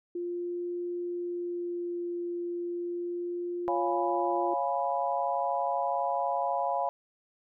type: tone with vibrato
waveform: sine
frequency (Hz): 349.2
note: F4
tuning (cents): 0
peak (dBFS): -31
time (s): 0.15-4.54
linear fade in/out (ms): 5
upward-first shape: sine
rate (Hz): 0.34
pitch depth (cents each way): 8
type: chord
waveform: sine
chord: C# dominant seventh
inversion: none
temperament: equal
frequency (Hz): 554.4 / 698.5 / 830.6 / 987.8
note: C#5 / E#5 / G#5 / B5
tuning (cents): 0 / 0 / 0 / 0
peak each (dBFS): -33 / -31 / -32 / -33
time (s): 3.68-6.89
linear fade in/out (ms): 0
effects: none